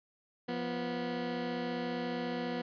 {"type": "tone pair together", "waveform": "20% pulse", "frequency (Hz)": [174.61, 244.5], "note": ["F3", "B3"], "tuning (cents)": [0, -17], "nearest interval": "tritone", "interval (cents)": 583, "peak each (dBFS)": [-35, -30], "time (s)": [0.48, 2.62], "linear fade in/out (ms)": 10, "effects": ["resampled to 11025 Hz"]}